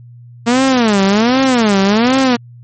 sawtooth tone with vibrato, 227.5 Hz, A#3, 42 cents flat, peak -5 dBFS, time 0.46-2.37 s, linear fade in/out 20 ms, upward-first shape sine, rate 1.3 Hz, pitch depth 280 cents each way, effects added 120 Hz sine -34 dBFS peak until 2.63 s + MP3 32 kbps

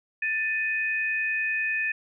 sine tone pair together, 1769.8 / 2500 Hz, A6 / D#7, +10 / +8 cents, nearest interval tritone, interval 598 cents, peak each -27 / -27 dBFS, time 0.22-1.92 s, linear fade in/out 5 ms, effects none

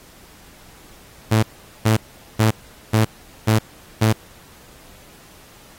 sawtooth tone bursts, 110 Hz, A2, in tune, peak -9 dBFS, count 6, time 1.31-4.13 s, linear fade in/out 10 ms, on 120 ms, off 420 ms, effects pink hiss -47 dBFS RMS until 5.78 s + AAC 48 kbps

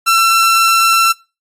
sawtooth tone, 1346 Hz, E6, 36 cents sharp, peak -5 dBFS, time 0.06-1.13 s, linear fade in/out 20 ms, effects noise-tail reverb RT60 0.3 s tail -25 dB re dry + AAC 48 kbps

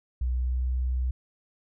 sine tone with pitch glide, 62.1 to 63.04 Hz, B1 to B1, +10 to +36 cents, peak -24 dBFS, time 0.21-1.11 s, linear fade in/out 5 ms, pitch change +26 cents, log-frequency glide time 0.34-0.65 s, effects none

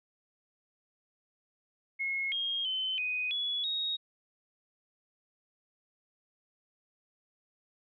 sine tone with pitch steps, 2169 / 3240 / 3059 / 2496 / 3393 / 3763 Hz, C#7 / G#7 / G7 / D#7 / G#7 / A#7, -38 / -43 / -43 / +5 / +36 / +16 cents, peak -30 dBFS, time 1.99-3.97 s, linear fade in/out 20 ms, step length 330 ms, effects none

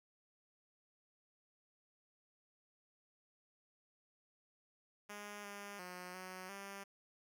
5% pulse tone with pitch steps, 206.1 / 202.5 / 180.5 / 185.3 / 197.9 Hz, G#3 / G#3 / F#3 / F#3 / G3, -13 / -43 / -43 / +3 / +17 cents, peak -36 dBFS, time 5.09-6.84 s, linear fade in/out 10 ms, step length 350 ms, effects none

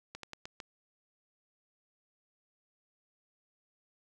slowing click train, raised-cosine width 0.2 ms, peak -25 dBFS, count 5, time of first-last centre 0.15-0.602 s, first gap 83 ms, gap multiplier 1.21, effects none

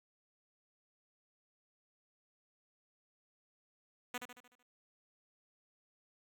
5% pulse tone with echo, 246.9 Hz, B3, in tune, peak -26 dBFS, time 4.14-4.18 s, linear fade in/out 5 ms, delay 75 ms, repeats 6, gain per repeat -6 dB, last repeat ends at 4.63 s, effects none

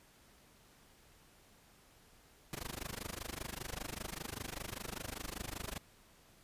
pink noise with amplitude modulation, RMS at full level -40 dBFS, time 2.53-5.78 s, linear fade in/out 0 ms, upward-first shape sine, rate 25.1 Hz, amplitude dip 100%, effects pink hiss -64 dBFS RMS until 6.43 s + resampled to 32000 Hz

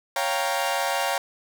sawtooth chord, G half-diminished seventh, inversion second, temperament equal, 554.4 / 698.5 / 784 / 932.3 Hz, Db5 / F5 / G5 / Bb5, 0 / 0 / 0 / 0 cents, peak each -25 dBFS, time 0.16-1.18 s, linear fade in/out 2 ms, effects none

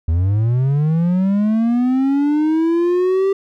triangle linear sweep, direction up, 78 to 394 Hz, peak -11 dBFS, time 0.08-3.33 s, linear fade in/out 5 ms, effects none

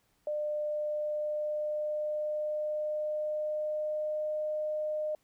sine tone with pitch glide, 600 to 610.8 Hz, D5 to D#5, +37 to -32 cents, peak -30 dBFS, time 0.27-5.15 s, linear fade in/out 2 ms, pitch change +31 cents, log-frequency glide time 0.5-4.34 s, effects pink hiss -72 dBFS RMS until 5.23 s

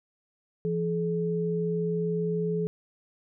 sine tone pair together, 169.3 / 426.6 Hz, E3 / G#4, +46 / +46 cents, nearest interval octave + major third, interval 1600 cents, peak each -28 dBFS, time 0.65-2.67 s, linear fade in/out 0 ms, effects none

